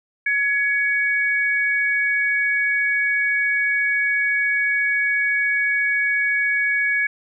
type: tone pair together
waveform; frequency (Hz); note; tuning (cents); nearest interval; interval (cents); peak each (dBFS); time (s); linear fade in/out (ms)
sine; 1680 / 2243; G#6 / C#7; +19 / +20; perfect fourth; 501; -20; 0.26-7.07; 5
effects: none